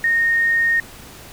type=tone; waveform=sine; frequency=1849 Hz; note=A#6; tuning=15 cents flat; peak=-14 dBFS; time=0.04-0.8 s; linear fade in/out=2 ms; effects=pink hiss -40 dBFS RMS until 1.32 s